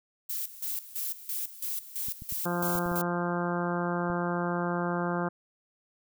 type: noise with tremolo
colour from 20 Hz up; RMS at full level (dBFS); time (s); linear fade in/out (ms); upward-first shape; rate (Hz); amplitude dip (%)
violet; -33; 0.29-3.02; 10; square; 3; 80
type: clicks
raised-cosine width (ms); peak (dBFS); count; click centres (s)
5; -30; 7; 2.085 / 2.221 / 2.324 / 2.754 / 2.861 / 2.916 / 4.101
type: harmonic tone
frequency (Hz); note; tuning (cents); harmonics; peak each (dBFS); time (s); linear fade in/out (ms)
174.61; F3; 0; 1 / 2 / 3 / 4 / 5 / 6 / 7 / 8 / 9; -31 / -34 / -36 / -37 / -38 / -39 / -39 / -40 / -41; 2.45-5.29; 10
effects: none